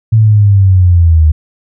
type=linear sweep; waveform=sine; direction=down; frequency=112.4 to 75.8 Hz; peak=-3 dBFS; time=0.12-1.32 s; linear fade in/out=10 ms; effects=none